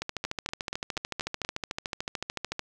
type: two click trains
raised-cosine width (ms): 0.2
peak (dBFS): -14 / -14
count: 36 / 6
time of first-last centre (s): 0.02-2.594 / 0.25-1.449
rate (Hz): 13.6 / 4.17
effects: none